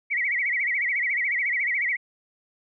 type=tone with vibrato; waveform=sine; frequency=2093 Hz; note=C7; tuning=in tune; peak=-22 dBFS; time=0.1-1.97 s; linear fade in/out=20 ms; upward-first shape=sine; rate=14 Hz; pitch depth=170 cents each way; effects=none